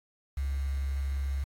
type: tone with quantisation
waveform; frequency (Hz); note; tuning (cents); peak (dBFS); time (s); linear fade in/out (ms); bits
sine; 68.6; C#2; -17; -28; 0.37-1.44; 5; 8
effects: AAC 64 kbps